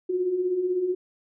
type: beating tone pair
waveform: sine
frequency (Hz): 349.2 / 365.2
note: F4 / F#4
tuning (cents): 0 / -23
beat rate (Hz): 16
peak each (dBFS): -32 / -23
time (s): 0.09-0.95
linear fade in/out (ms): 10
effects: none